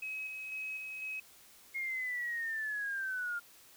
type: tone with tremolo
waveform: sine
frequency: 2551 Hz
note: D#7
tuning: 43 cents sharp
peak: -37 dBFS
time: 0.02-1.2 s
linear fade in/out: 5 ms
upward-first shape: square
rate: 2 Hz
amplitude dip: 30%
type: linear sweep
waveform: sine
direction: down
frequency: 2155 to 1396.9 Hz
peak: -34 dBFS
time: 1.74-3.4 s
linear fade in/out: 20 ms
effects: white hiss -59 dBFS RMS until 3.76 s